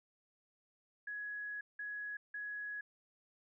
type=tone bursts at uneven times; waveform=sine; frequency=1676 Hz; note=G#6; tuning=15 cents sharp; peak=-40 dBFS; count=3; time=1.07-1.61 / 1.79-2.17 / 2.34-2.81 s; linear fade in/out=5 ms; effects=none